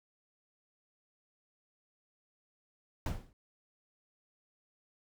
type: noise with exponential decay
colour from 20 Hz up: brown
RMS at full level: -28 dBFS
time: 3.06-3.33 s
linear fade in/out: 2 ms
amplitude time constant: 58 ms
effects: none